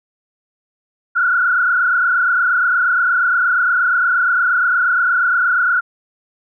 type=tone with frequency modulation; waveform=sine; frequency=1435 Hz; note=F6; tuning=47 cents sharp; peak=-12 dBFS; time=1.15-5.81 s; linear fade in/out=20 ms; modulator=28.5 Hz; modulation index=2.3; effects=none